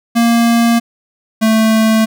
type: tone pair in turn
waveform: square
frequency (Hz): 233.1 / 220.8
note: A#3 / A3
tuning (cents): 0 / +6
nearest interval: minor second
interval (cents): 94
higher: first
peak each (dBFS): -9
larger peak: neither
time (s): 0.15-0.8 / 1.41-2.06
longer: neither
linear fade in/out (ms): 20
effects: none